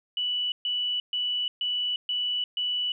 sine tone bursts, 2960 Hz, F#7, in tune, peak -25 dBFS, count 6, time 0.17-2.92 s, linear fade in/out 2 ms, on 350 ms, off 130 ms, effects none

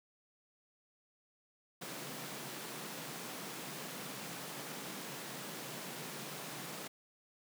pink high-pass noise, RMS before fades -45 dBFS, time 1.81-6.88 s, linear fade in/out 10 ms, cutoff 130 Hz, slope 96 dB/octave, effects none

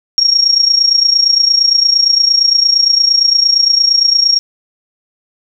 sine tone with amplitude modulation, 5570 Hz, F8, 5 cents flat, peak -4 dBFS, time 0.18-4.39 s, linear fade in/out 0 ms, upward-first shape sine, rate 28.7 Hz, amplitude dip 75%, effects none

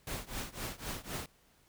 pink noise with tremolo, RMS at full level -37 dBFS, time 0.07-1.26 s, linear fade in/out 2 ms, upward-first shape triangle, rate 3.9 Hz, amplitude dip 95%, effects pink hiss -67 dBFS RMS until 1.68 s

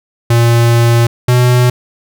square tone pair in turn, 117.5 / 123.95 Hz, A#2 / B2, +14 / +7 cents, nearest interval minor second, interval 93 cents, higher second, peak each -7 dBFS, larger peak neither, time 0.3-1.07 / 1.28-1.7 s, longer first, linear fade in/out 5 ms, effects none

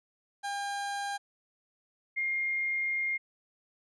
30% pulse / sine tone pair in turn, 804 / 2124 Hz, G5 / C7, +44 / +25 cents, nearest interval octave + perfect fourth, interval 1681 cents, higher second, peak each -30 / -28 dBFS, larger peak second, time 0.43-1.18 / 2.16-3.18 s, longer second, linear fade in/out 20 ms, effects resampled to 24000 Hz

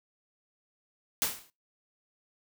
white noise with exponential decay, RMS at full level -25 dBFS, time 1.22-1.5 s, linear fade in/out 0 ms, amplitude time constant 59 ms, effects noise-tail reverb RT60 0.2 s tail -19 dB re dry

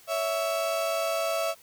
35% pulse tone pair together, 559.6 / 659.3 Hz, C#5 / E5, +16 / 0 cents, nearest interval minor third, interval 284 cents, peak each -31 / -25 dBFS, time 0.07-1.55 s, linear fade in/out 50 ms, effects white hiss -55 dBFS RMS until 1.62 s

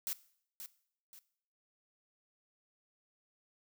blue noise with echo, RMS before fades -37 dBFS, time 0.07-0.13 s, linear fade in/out 0 ms, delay 530 ms, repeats 2, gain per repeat -9 dB, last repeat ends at 1.19 s, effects noise-tail reverb RT60 0.6 s tail -18 dB re dry

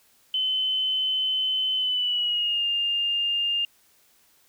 sine tone with pitch glide, 3047 to 2810 Hz, G7 to F7, -50 to +10 cents, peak -22 dBFS, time 0.34-3.65 s, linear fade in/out 2 ms, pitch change -140 cents, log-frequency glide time 1.76-2.66 s, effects white hiss -61 dBFS RMS until 4.48 s

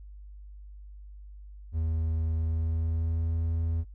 triangle tone with pitch glide, 80.5 to 82.29 Hz, E2 to E2, -41 to -2 cents, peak -24 dBFS, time 1.72-3.85 s, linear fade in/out 50 ms, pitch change +39 cents, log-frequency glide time 2.27-3.39 s, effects noise-tail reverb RT60 0.1 s tail -24 dB re dry + added 50 Hz sine -43 dBFS peak until 3.94 s

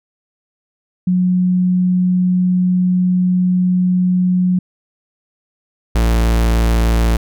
sine / 45% pulse tone pair in turn, 181.7 / 56.66 Hz, F#3 / A#1, -31 / -49 cents, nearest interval octave + minor sixth, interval 2018 cents, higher first, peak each -11 dBFS, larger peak neither, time 1.07-4.59 / 5.95-7.17 s, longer first, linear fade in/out 5 ms, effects none

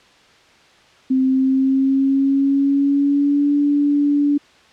sine tone with pitch glide, 261.6 to 288.6 Hz, C4 to D4, 0 to -30 cents, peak -13 dBFS, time 1.1-4.38 s, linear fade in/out 10 ms, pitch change +170 cents, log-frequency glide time 1.22-3.54 s, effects white hiss -50 dBFS RMS until 4.72 s + low-pass 4000 Hz 12 dB/octave

